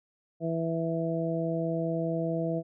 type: harmonic tone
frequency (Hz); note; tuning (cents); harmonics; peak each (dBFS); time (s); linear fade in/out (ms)
164.7; E3; -1; 1 / 2 / 3 / 4; -31 / -33 / -34 / -33; 0.4-2.63; 50
effects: none